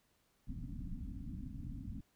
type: low-pass noise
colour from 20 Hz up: pink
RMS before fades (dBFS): -44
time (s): 0.47-2.01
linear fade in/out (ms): 10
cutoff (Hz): 290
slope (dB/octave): 96
effects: pink hiss -75 dBFS RMS until 2.15 s